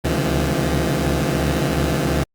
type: tone cluster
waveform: 15% pulse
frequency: 69.4 / 72.2 / 131.9 / 157.1 / 171.5 Hz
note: C#2 / D2 / C3 / D#3 / F3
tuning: +3 / -29 / +14 / +17 / -31 cents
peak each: -18 dBFS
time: 0.04-2.24 s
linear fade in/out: 10 ms
effects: Opus 48 kbps